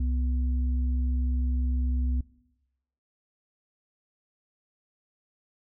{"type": "tone pair together", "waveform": "sine", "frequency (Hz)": [65.4, 246.9], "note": ["C2", "B3"], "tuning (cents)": [0, 0], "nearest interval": "octave + major seventh", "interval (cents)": 2300, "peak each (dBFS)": [-24, -36], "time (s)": [0, 2.21], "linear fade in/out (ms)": 5, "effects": ["noise-tail reverb RT60 0.9 s tail -20 dB re dry"]}